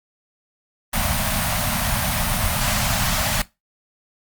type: band-stop noise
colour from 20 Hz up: pink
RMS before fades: -21 dBFS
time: 0.93-3.42 s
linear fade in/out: 5 ms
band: 250 to 570 Hz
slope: 96 dB/octave
effects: noise-tail reverb RT60 0.2 s tail -18 dB re dry + Opus 32 kbps